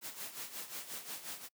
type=noise with tremolo; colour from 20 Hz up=white; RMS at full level=-42 dBFS; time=0.01-1.49 s; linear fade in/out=50 ms; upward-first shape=sine; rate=5.6 Hz; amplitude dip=70%; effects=noise-tail reverb RT60 0.1 s tail -26 dB re dry + high-pass 150 Hz 12 dB/octave